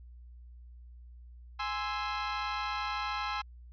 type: chord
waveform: sawtooth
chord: Ab augmented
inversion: none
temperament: equal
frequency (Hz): 830.6 / 1046.5 / 1318.5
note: Ab5 / C6 / E6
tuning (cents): 0 / 0 / 0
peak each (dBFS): -33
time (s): 1.59-3.42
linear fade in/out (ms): 10
effects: added 60 Hz sine -48 dBFS peak until 3.72 s + resampled to 11025 Hz